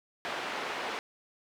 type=band-pass noise; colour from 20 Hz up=pink; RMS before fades=-36 dBFS; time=0.25-0.99 s; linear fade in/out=0 ms; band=490 to 3000 Hz; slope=12 dB/octave; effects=none